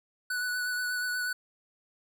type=tone with vibrato; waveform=square; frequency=1483 Hz; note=F#6; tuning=4 cents sharp; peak=-30 dBFS; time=0.3-1.33 s; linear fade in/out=5 ms; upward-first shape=sine; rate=8.3 Hz; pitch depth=18 cents each way; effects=none